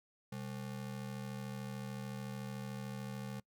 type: ring-modulated tone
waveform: square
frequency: 163.3 Hz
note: E3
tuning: 16 cents flat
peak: -39 dBFS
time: 0.32-3.4 s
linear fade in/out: 5 ms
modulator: 36.8 Hz
effects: noise-tail reverb RT60 0.1 s tail -23 dB re dry